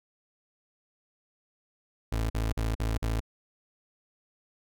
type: tone bursts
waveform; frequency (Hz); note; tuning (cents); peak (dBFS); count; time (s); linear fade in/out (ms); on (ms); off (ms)
30% pulse; 55.1; A1; +3; -24; 5; 2.12-3.204; 5; 180; 46
effects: none